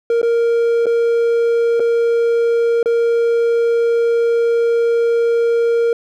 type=tone with dropouts; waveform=triangle; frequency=466.2 Hz; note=A#4; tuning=in tune; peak=-10 dBFS; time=0.1-5.93 s; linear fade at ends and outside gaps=2 ms; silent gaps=0.216-0.229 / 0.858-0.866 / 1.797-1.802 / 2.829-2.858 s; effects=none